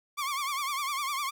sawtooth tone with vibrato, 1122 Hz, C#6, 21 cents sharp, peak -26 dBFS, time 0.17-1.31 s, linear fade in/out 20 ms, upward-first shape triangle, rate 9.9 Hz, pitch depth 130 cents each way, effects none

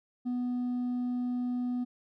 triangle tone with hard clipping, 246.9 Hz, B3, in tune, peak -28 dBFS, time 0.25-1.85 s, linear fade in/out 20 ms, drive 1 dB, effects none

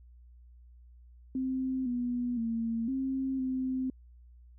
sine tone with pitch steps, 260.8 / 244.4 / 228.6 / 265.8 / 259.3 Hz, C4 / B3 / A#3 / C4 / C4, -5 / -18 / -34 / +27 / -15 cents, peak -29 dBFS, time 1.35-3.9 s, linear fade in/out 2 ms, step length 510 ms, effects added 60 Hz sine -52 dBFS peak until 4.58 s

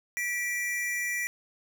square tone pair together, 1953.7 / 2349 Hz, B6 / D7, -19 / 0 cents, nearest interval minor third, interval 319 cents, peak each -31 / -34 dBFS, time 0.17-1.27 s, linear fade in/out 0 ms, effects none

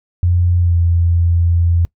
sine tone with pitch glide, 88 to 85.35 Hz, F2 to F2, +14 to -39 cents, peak -10 dBFS, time 0.23-1.85 s, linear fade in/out 0 ms, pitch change -53 cents, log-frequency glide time 0.59-0.76 s, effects noise-tail reverb RT60 0.1 s tail -23 dB re dry

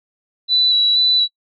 sine tone with vibrato, 3951 Hz, B7, in tune, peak -12 dBFS, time 0.48-1.28 s, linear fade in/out 50 ms, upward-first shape square, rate 2.1 Hz, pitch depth 14 cents each way, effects noise-tail reverb RT60 0.1 s tail -21 dB re dry

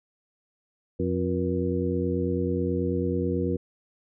harmonic tone with a mistuned harmonic, 89.2 Hz, F2, 37 cents sharp, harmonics 1 / 2 / 3 / 4 / 5, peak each -30 / -30 / -30 / -30 / -30 dBFS, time 0.99-3.57 s, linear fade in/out 10 ms, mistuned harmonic 5, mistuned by +110 cents, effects none

